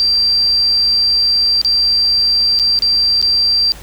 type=tone with dropouts; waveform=sine; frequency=4708 Hz; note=D8; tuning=3 cents sharp; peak=-10 dBFS; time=0-3.72 s; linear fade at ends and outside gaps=0 ms; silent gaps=1.615-1.648 / 2.59-2.597 / 2.79-2.822 / 3.215-3.226 s; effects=added 50 Hz sine -35 dBFS peak until 3.82 s + pink hiss -37 dBFS RMS until 3.82 s